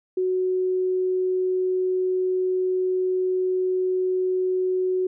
sine tone, 370 Hz, F#4, in tune, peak -20 dBFS, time 0.17-5.07 s, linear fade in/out 5 ms, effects none

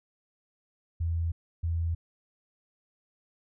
sine tone pair in turn, 83.4 / 83.4 Hz, E2 / E2, +21 / +21 cents, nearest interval unison, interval 0 cents, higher neither, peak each -26 dBFS, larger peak neither, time 1-1.32 / 1.63-1.95 s, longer neither, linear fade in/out 10 ms, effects none

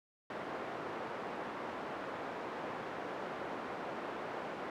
pink band-pass noise, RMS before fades -42 dBFS, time 0.3-4.7 s, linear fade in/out 2 ms, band 330 to 1400 Hz, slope 12 dB/octave, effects none

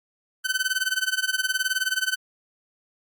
sawtooth tone with tremolo, 1523 Hz, F#6, 50 cents sharp, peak -16 dBFS, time 0.44-2.16 s, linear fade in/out 20 ms, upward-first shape sine, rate 19 Hz, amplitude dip 90%, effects Opus 48 kbps

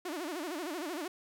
sawtooth tone with vibrato, 327.5 Hz, E4, 11 cents flat, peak -32 dBFS, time 0.05-1.08 s, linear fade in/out 5 ms, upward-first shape sine, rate 13 Hz, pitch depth 220 cents each way, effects none

